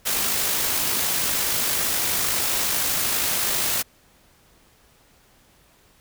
white noise with amplitude modulation, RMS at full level -22 dBFS, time 0.05-3.83 s, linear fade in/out 20 ms, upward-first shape sine, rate 52.4 Hz, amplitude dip 25%, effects pink hiss -57 dBFS RMS until 6 s

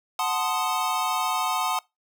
square chord, F# diminished seventh, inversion none, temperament equal with one note detuned, 740 / 880 / 1037.5 / 1244.5 Hz, F#5 / A5 / C6 / Eb6, 0 / 0 / -15 / 0 cents, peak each -30 dBFS, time 0.19-1.79 s, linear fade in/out 2 ms, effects noise-tail reverb RT60 0.2 s tail -23 dB re dry

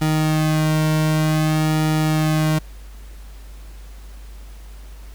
sawtooth tone with flanger, 155.56 Hz, D#3, in tune, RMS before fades -18 dBFS, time 0.01-2.59 s, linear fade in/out 10 ms, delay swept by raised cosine 1.9 to 2.41 ms, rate 0.54 Hz, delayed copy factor -1, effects added 50 Hz sine -35 dBFS peak until 5.14 s + pink hiss -49 dBFS RMS until 5.14 s

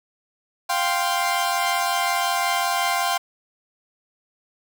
sawtooth chord, F suspended second, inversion none, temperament equal, 698.5 / 784 / 1046.5 Hz, F5 / G5 / C6, 0 / 0 / 0 cents, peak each -21 dBFS, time 0.69-3.18 s, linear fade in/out 10 ms, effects none

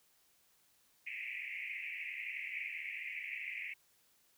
pink band-pass noise, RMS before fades -43 dBFS, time 1.06-3.74 s, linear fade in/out 10 ms, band 2000 to 2600 Hz, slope 96 dB/octave, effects white hiss -71 dBFS RMS until 4.37 s

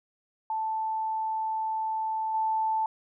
sine tone with level steps, 880 Hz, A5, in tune, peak -27 / -24 dBFS, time 0.5-2.86 s, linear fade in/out 2 ms, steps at 2.34 s, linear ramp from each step 5 ms, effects none

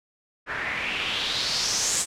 white noise with low-pass filter sweep, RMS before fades -27 dBFS, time 0.46-2.06 s, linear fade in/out 50 ms, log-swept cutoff 1600 to 8100 Hz, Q 3.6, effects none

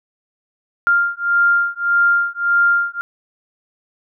sine beating tone pair, 1396.9 / 1398.6 Hz, F6 / F6, 0 / +2 cents, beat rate 1.7 Hz, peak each -16 dBFS, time 0.87-3.01 s, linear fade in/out 0 ms, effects none

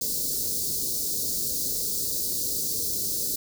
white band-stop noise, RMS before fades -28 dBFS, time 0.01-3.36 s, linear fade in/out 5 ms, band 520 to 4200 Hz, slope 48 dB/octave, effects none

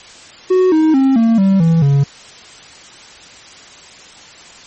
triangle tone with pitch steps, 370 / 314.7 / 267.7 / 227.8 / 193.75 / 164.82 / 140.2 Hz, F#4 / D#4 / C4 / A#3 / G3 / E3 / C#3, 0 / +20 / +40 / -40 / -20 / 0 / +20 cents, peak -6 dBFS, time 0.5-2.04 s, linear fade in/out 10 ms, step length 220 ms, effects white hiss -38 dBFS RMS until 4.66 s + MP3 32 kbps

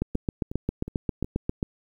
two click trains, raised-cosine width 3 ms, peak -12 / -21 dBFS, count 13 / 4, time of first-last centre 0.02-1.629 / 0.15-1.245 s, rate 7.46 / 2.74 Hz, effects 9-bit

